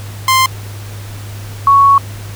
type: tone pair in turn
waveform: sawtooth / sine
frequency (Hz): 1046.5 / 1111.7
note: C6 / C#6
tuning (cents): 0 / +5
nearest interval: minor second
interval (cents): 105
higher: second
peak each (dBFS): -4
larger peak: neither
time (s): 0.28-0.46 / 1.67-1.98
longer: second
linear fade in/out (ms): 2
effects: added 102 Hz sine -25 dBFS peak until 2.35 s + pink hiss -34 dBFS RMS until 2.35 s